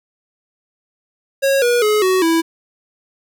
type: tone with pitch steps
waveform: square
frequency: 547 / 481.7 / 424.2 / 373.6 / 329 Hz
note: C#5 / B4 / G#4 / F#4 / E4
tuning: -23 / -43 / +37 / +17 / -3 cents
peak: -13 dBFS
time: 1.42-2.42 s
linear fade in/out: 20 ms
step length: 200 ms
effects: none